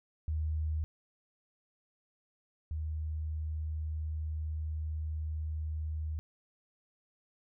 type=tone pair in turn; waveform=sine; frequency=77.78 / 77.78 Hz; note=D#2 / D#2; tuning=0 / 0 cents; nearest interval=unison; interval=0 cents; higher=neither; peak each=-30 / -33 dBFS; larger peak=first; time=0.28-0.84 / 2.71-6.19 s; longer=second; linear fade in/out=0 ms; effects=none